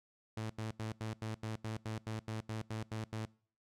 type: tone bursts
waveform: sawtooth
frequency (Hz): 110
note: A2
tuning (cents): 0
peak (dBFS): -34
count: 14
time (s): 0.37-3.256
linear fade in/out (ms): 5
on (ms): 130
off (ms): 82
effects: noise-tail reverb RT60 0.5 s tail -24 dB re dry + low-pass 9000 Hz 12 dB/octave